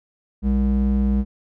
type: ring-modulated tone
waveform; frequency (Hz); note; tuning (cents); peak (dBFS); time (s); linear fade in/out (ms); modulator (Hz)
triangle; 132.2; C3; +18; -11; 0.42-1.25; 50; 71
effects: none